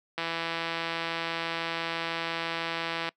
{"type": "click train", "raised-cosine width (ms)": 0.3, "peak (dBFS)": -15, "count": 484, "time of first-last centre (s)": [0.18, 3.09], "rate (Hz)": 166, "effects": ["noise-tail reverb RT60 0.1 s tail -23 dB re dry", "high-pass 200 Hz 12 dB/octave"]}